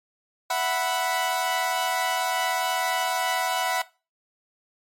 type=chord; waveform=sawtooth; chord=E suspended second; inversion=none; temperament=equal; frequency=659.3 / 740 / 987.8 Hz; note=E5 / F#5 / B5; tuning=0 / 0 / 0 cents; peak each=-26 / -22 / -24 dBFS; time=0.5-3.82 s; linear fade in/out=5 ms; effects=noise-tail reverb RT60 0.3 s tail -19 dB re dry + MP3 64 kbps